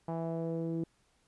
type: tone with low-pass filter sweep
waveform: sawtooth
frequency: 165.1 Hz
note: E3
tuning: 3 cents sharp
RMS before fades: -35 dBFS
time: 0.08-0.84 s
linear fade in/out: 5 ms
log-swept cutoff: 830 to 350 Hz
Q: 3
effects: pink hiss -71 dBFS RMS until 1.27 s + resampled to 24000 Hz